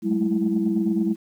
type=tone cluster; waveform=sine; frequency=191.2 / 211.2 / 220.4 / 330.7 Hz; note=G3 / G#3 / A3 / E4; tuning=-43 / +29 / +3 / +6 cents; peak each=-25 / -23 / -28 / -23 dBFS; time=0.02-1.16 s; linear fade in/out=50 ms; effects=tanh soft clip ceiling -11 dBFS + 9-bit